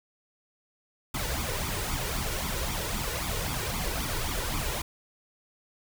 pink noise with flanger, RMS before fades -31 dBFS, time 1.14-4.82 s, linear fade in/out 5 ms, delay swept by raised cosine 0.85 to 2.15 ms, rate 3.8 Hz, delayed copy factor +0.65, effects none

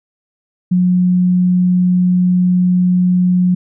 sine tone, 180.6 Hz, F#3, 42 cents flat, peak -9 dBFS, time 0.71-3.55 s, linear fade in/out 10 ms, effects none

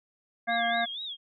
harmonic tone, 233.1 Hz, A#3, in tune, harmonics 1 / 3 / 5 / 7 / 9, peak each -38 / -27 / -39 / -30 / -34 dBFS, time 0.47-0.86 s, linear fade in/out 20 ms
sine tone with vibrato, 3520 Hz, A7, in tune, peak -34 dBFS, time 0.48-1.17 s, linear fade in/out 50 ms, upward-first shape sine, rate 4.1 Hz, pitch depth 150 cents each way
effects none

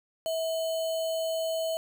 sine tone with sample-and-hold, 650 Hz, E5, 24 cents flat, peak -27 dBFS, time 0.26-1.77 s, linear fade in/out 0 ms, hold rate 3675 Hz, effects none

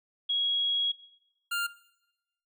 sine / 25% pulse tone pair in turn, 3313 / 1399.4 Hz, G#7 / F6, -5 / +3 cents, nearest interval octave + minor third, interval 1492 cents, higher first, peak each -25 dBFS, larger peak neither, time 0.29-0.92 / 1.51-1.67 s, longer first, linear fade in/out 10 ms, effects noise-tail reverb RT60 0.9 s tail -18 dB re dry

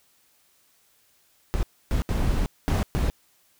brown noise bursts at uneven times, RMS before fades -23 dBFS, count 5, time 1.54-1.63 / 1.91-2.02 / 2.09-2.46 / 2.68-2.83 / 2.95-3.1 s, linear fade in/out 0 ms, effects white hiss -63 dBFS RMS until 3.59 s

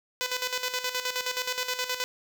5% pulse tone with tremolo, 502 Hz, B4, 28 cents sharp, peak -15 dBFS, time 0.21-2.04 s, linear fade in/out 0 ms, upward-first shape square, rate 9.5 Hz, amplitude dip 65%, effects none

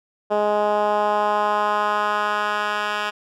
10% pulse tone with band-pass filter sweep, 208.7 Hz, G#3, 9 cents sharp, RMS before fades -21 dBFS, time 0.3-3.11 s, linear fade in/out 20 ms, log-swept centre 580 to 2000 Hz, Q 1.6, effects none

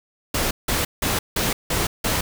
pink noise bursts, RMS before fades -22 dBFS, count 6, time 0.34-2.21 s, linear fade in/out 5 ms, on 170 ms, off 170 ms, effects none

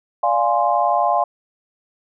sine chord, D half-diminished seventh, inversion none, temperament equal, 587.3 / 698.5 / 830.6 / 1046.5 Hz, D5 / F5 / Ab5 / C6, 0 / 0 / 0 / 0 cents, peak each -23 / -18 / -20 / -21 dBFS, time 0.23-1.24 s, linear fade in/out 5 ms, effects none

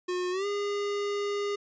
square tone with pitch glide, 360.9 to 407.4 Hz, F#4 to G#4, -43 to -33 cents, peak -29 dBFS, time 0.08-1.56 s, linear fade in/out 10 ms, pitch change +210 cents, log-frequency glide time 0.31-0.46 s, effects resampled to 16000 Hz

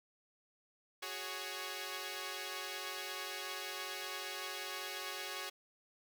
5% pulse chord, F# suspended second, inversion none, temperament equal with one note detuned, 370 / 415.3 / 556.6 Hz, F#4 / G#4 / C#5, 0 / 0 / +7 cents, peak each -34 dBFS, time 1.02-5.5 s, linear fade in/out 10 ms, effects none

